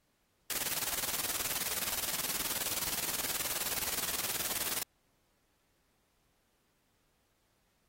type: noise with tremolo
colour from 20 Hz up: white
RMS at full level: -33 dBFS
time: 0.5-4.83 s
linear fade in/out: 2 ms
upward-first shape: square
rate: 19 Hz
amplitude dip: 65%
effects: pink hiss -75 dBFS RMS until 7.88 s + AAC 48 kbps